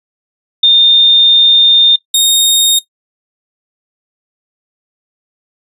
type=tone pair in turn; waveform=sine / sawtooth; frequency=3631 / 3705 Hz; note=A#7 / A#7; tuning=-46 / -11 cents; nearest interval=unison; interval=35 cents; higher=second; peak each=-3 dBFS; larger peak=neither; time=0.63-1.96 / 2.14-2.79 s; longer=first; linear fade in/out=5 ms; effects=noise-tail reverb RT60 0.1 s tail -17 dB re dry + resampled to 32000 Hz